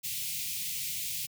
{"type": "band-stop noise", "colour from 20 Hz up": "white", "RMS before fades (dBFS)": -35, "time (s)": [0.03, 1.27], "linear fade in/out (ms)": 20, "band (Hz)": [180, 2200], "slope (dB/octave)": 48, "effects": ["high-pass 80 Hz 12 dB/octave"]}